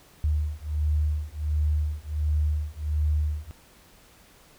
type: beating tone pair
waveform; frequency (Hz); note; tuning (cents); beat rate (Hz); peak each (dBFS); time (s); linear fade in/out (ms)
sine; 74.9 / 76.3; D2 / D#2; +35 / -33; 1.4; -26; 0.24-3.51; 0
effects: pink hiss -55 dBFS RMS until 4.58 s